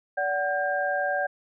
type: tone cluster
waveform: sine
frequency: 577 / 747 / 1600 Hz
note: D5 / F#5 / G6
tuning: -31 / +16 / +35 cents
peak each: -28 dBFS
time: 0.17-1.27 s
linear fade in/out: 10 ms
effects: none